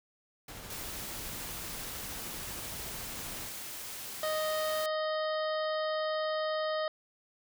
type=noise with tremolo; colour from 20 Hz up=pink; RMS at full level=-44 dBFS; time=0.48-3.49 s; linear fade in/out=5 ms; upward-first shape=triangle; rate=13 Hz; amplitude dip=25%
type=noise; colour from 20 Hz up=white; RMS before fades=-42 dBFS; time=0.7-4.86 s; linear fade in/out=2 ms
type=harmonic tone; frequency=622.3 Hz; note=D#5; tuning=in tune; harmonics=1 / 2 / 3 / 5 / 6 / 7 / 8; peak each=-31 / -37 / -41 / -45 / -47 / -48 / -49 dBFS; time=4.23-6.88 s; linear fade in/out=2 ms
effects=none